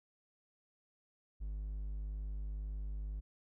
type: tone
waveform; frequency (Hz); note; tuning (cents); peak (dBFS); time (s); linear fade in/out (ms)
triangle; 51; G#1; -31; -36; 1.4-3.21; 20
effects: none